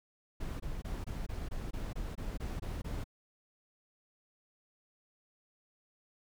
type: noise bursts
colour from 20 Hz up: brown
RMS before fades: -38 dBFS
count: 12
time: 0.4-3.042 s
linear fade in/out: 10 ms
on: 200 ms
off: 22 ms
effects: none